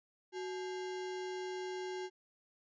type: tone with sample-and-hold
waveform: sine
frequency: 370 Hz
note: F#4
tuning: in tune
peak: -38 dBFS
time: 0.32-2.1 s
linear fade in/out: 50 ms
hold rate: 1225 Hz
effects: resampled to 16000 Hz